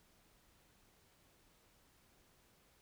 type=silence; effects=pink hiss -70 dBFS RMS until 2.81 s